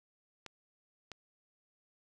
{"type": "clicks", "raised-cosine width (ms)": 0.2, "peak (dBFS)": -27, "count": 2, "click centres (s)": [0.463, 1.117], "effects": []}